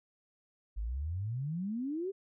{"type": "exponential sweep", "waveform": "sine", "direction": "up", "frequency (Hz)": [48.78, 404.1], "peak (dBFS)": -33, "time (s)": [0.76, 2.12], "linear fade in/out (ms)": 20, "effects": []}